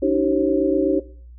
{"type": "tone cluster", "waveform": "sine", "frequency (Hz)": [289, 317.3, 384.2, 540], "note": ["D4", "D#4", "G4", "C#5"], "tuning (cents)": [-28, 34, -35, -45], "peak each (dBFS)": -21, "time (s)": [0.02, 1], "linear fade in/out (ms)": 10, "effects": ["noise-tail reverb RT60 0.5 s tail -19 dB re dry", "added 60 Hz sine -39 dBFS peak until 1.38 s"]}